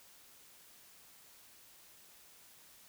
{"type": "silence", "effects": ["white hiss -60 dBFS RMS until 2.88 s"]}